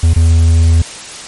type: tone with dropouts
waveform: triangle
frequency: 82.41 Hz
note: E2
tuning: in tune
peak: -3 dBFS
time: 0.03-0.82 s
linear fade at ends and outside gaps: 5 ms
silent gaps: 0.137-0.16 s
effects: white hiss -28 dBFS RMS until 1.27 s + MP3 48 kbps